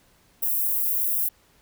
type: high-pass noise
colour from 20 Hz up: white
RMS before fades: -24 dBFS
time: 0.42-1.29 s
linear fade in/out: 10 ms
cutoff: 12000 Hz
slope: 24 dB/octave
effects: pink hiss -60 dBFS RMS until 1.61 s